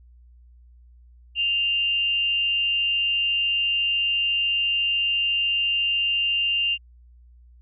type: tone with amplitude modulation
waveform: sine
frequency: 2794 Hz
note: F7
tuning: in tune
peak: -18 dBFS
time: 1.35-6.78 s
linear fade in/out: 50 ms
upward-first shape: sine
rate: 246 Hz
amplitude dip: 40%
effects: added 60 Hz sine -48 dBFS peak until 7.61 s